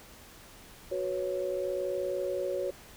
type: chord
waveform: sine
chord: F# suspended fourth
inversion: none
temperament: equal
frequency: 370 / 493.9 / 554.4 Hz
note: F#4 / B4 / C#5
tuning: 0 / 0 / 0 cents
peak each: -34 / -37 / -32 dBFS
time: 0.91-2.71 s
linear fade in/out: 10 ms
effects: pink hiss -52 dBFS RMS until 2.96 s